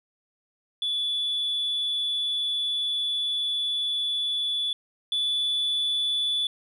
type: tone pair in turn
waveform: sine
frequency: 3447 / 3461 Hz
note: A7 / A7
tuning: -36 / -29 cents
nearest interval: unison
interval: 7 cents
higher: second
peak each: -23 / -21 dBFS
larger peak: second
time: 0.82-4.73 / 5.12-6.47 s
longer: first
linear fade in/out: 2 ms
effects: tanh soft clip ceiling -21 dBFS